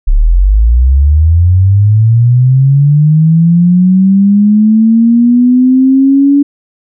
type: linear sweep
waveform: sine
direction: up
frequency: 32.7 to 285.9 Hz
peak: -3 dBFS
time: 0.07-6.43 s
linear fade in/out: 10 ms
effects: none